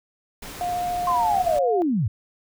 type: noise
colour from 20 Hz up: pink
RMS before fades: -37 dBFS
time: 0.42-1.59 s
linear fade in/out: 5 ms
type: tone with vibrato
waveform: sine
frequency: 710 Hz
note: F5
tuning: 28 cents sharp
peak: -23 dBFS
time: 0.61-1.82 s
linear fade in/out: 0 ms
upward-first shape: sine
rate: 14 Hz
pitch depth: 9 cents each way
type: linear sweep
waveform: sine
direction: down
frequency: 1072 to 87.4 Hz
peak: -19 dBFS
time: 1.07-2.08 s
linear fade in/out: 5 ms
effects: none